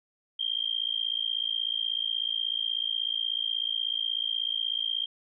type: tone with amplitude modulation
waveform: sine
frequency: 3187 Hz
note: G7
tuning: 28 cents sharp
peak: -23 dBFS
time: 0.39-5.06 s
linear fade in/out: 10 ms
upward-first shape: sine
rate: 56.4 Hz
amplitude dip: 100%
effects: none